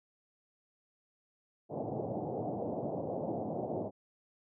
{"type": "band-pass noise", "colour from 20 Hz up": "white", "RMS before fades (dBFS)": -37, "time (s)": [1.69, 3.91], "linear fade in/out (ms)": 50, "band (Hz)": [100, 750], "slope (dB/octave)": 48, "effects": []}